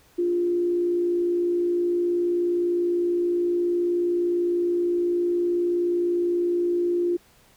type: tone with frequency modulation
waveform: sine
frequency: 349.2 Hz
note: F4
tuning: in tune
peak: -20 dBFS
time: 0.18-7.17 s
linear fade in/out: 10 ms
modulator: 59.4 Hz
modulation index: 0.25
effects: pink hiss -57 dBFS RMS until 7.56 s